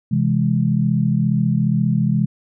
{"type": "chord", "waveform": "sine", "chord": "C augmented", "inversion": "none", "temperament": "equal with one note detuned", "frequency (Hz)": [130.81, 165.48, 207.7], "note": ["C3", "E3", "G#3"], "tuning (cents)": [0, 7, 0], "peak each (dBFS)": -19, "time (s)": [0.11, 2.26], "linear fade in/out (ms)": 10, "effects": []}